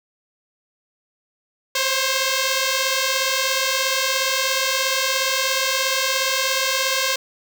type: beating tone pair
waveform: 5% pulse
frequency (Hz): 522 / 539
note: C5 / C#5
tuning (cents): -4 / -49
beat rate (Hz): 17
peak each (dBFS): -10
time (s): 1.75-7.16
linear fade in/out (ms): 5
effects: none